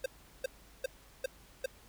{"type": "tone bursts", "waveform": "square", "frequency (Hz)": 526, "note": "C5", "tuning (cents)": 9, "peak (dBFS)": -31, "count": 5, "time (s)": [0.04, 1.66], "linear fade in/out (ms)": 5, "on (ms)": 20, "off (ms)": 380, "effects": ["added 50 Hz sine -61 dBFS peak until 1.88 s", "pink hiss -60 dBFS RMS until 1.88 s"]}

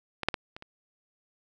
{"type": "clicks", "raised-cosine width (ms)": 0.3, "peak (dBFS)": [-16, -6, -14, -25, -28], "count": 5, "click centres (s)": [0.233, 0.286, 0.342, 0.565, 0.624], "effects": []}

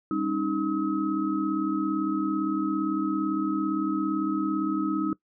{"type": "tone cluster", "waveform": "sine", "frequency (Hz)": [199.6, 274.1, 311.8, 1277], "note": ["G3", "C#4", "D#4", "D#6"], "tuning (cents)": [32, -19, 4, 45], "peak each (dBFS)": [-32, -31, -26, -33], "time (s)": [0.11, 5.13], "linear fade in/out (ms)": 2, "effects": ["noise-tail reverb RT60 0.1 s tail -20 dB re dry"]}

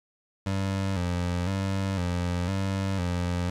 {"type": "tone with vibrato", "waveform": "25% pulse", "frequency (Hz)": 92.5, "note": "F#2", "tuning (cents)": 0, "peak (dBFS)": -22, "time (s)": [0.46, 3.5], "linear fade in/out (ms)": 5, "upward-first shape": "square", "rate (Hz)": 0.99, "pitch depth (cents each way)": 81, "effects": ["low-pass 8000 Hz 12 dB/octave", "9-bit"]}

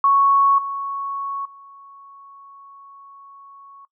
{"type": "tone with level steps", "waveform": "sine", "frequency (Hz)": 1108.7, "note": "C#6", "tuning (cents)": 0, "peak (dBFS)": [-12, -24, -41], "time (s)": [0.04, 3.85], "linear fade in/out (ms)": 2, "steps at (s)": [0.58, 1.45], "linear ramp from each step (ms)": 5, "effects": ["noise-tail reverb RT60 0.1 s tail -18 dB re dry"]}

